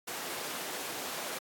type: high-pass noise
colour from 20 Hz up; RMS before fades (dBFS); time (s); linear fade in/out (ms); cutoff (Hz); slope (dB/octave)
pink; -39; 0.07-1.39; 10; 360; 12
effects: AAC 64 kbps